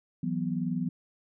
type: chord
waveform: sine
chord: E suspended second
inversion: none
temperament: equal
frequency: 164.81 / 185 / 246.9 Hz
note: E3 / F#3 / B3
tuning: 0 / 0 / 0 cents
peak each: -32 dBFS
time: 0.23-0.89 s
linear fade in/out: 5 ms
effects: none